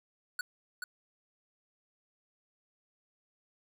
square tone with echo, 1473 Hz, F#6, 8 cents flat, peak -33 dBFS, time 0.39-0.41 s, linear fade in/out 2 ms, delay 430 ms, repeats 1, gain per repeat -4 dB, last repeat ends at 0.84 s, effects none

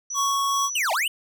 sine tone with tremolo, 5920 Hz, F#8, in tune, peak -26 dBFS, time 0.1-0.87 s, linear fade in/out 5 ms, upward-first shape sine, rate 2.3 Hz, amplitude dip 70%
square tone, 1108.7 Hz, C#6, in tune, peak -22 dBFS, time 0.14-0.7 s, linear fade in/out 50 ms
square linear two-way sweep, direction down then up, 3084 to 600 to 3084 Hz, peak -22 dBFS, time 0.75-1.08 s, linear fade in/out 5 ms, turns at 0.92 s
effects none

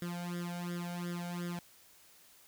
sawtooth tone with flanger, 174.61 Hz, F3, in tune, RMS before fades -39 dBFS, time 0.02-1.59 s, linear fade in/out 2 ms, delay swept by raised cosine 0.58 to 1.36 ms, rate 2.8 Hz, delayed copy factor +1, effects white hiss -61 dBFS RMS until 2.47 s

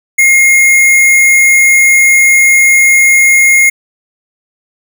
sine tone with sample-and-hold, 2135 Hz, C7, 34 cents sharp, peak -3 dBFS, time 0.18-3.7 s, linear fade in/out 10 ms, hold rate 8820 Hz, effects none

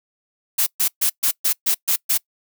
blue noise bursts, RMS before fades -18 dBFS, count 8, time 0.58-2.178 s, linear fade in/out 10 ms, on 86 ms, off 130 ms, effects noise-tail reverb RT60 0.1 s tail -24 dB re dry

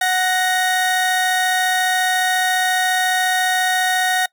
30% pulse tone pair together, 739 / 1864.7 Hz, F#5 / A#6, -2 / 0 cents, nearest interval octave + major third, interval 1602 cents, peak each -15 / -17 dBFS, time 0.01-4.26 s, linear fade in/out 5 ms, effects noise-tail reverb RT60 0.1 s tail -23 dB re dry

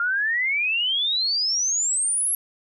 sine exponential sweep, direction up, 1386 to 11400 Hz, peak -20 dBFS, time 0-2.35 s, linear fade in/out 2 ms, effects none

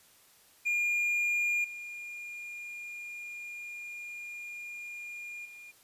triangle tone with level steps, 2416 Hz, D7, 48 cents sharp, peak -25 / -38 / -45 dBFS, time 0.65-5.72 s, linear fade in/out 20 ms, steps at 1.64 / 5.45 s, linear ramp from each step 5 ms, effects white hiss -61 dBFS RMS until 5.83 s + resampled to 32000 Hz

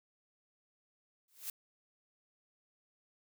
blue noise with exponential growth, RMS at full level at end -37 dBFS, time 1.28-1.5 s, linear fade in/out 2 ms, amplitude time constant 46 ms, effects none

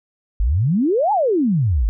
sine exponential two-way sweep, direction up then down, 46.25 to 880 to 46.25 Hz, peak -14 dBFS, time 0.4-1.89 s, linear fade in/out 0 ms, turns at 1.12 s, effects none

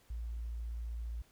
sine tone, 57.5 Hz, A#1, 23 cents flat, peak -37 dBFS, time 0.1-1.22 s, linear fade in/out 5 ms, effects pink hiss -67 dBFS RMS until 1.31 s

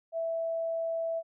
sine tone, 659.3 Hz, E5, in tune, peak -29 dBFS, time 0.12-1.23 s, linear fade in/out 50 ms, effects none

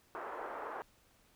white band-pass noise, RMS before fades -43 dBFS, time 0.15-0.82 s, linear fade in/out 0 ms, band 370 to 1300 Hz, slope 24 dB/octave, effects pink hiss -68 dBFS RMS until 1.35 s

